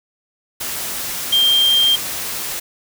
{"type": "tone in noise", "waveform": "sine", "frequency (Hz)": 3184, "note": "G7", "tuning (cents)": 26, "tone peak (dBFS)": -11, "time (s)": [1.32, 1.96], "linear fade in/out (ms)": 10, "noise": "white", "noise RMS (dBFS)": -25, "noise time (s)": [0.6, 2.6], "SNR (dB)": 11, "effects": []}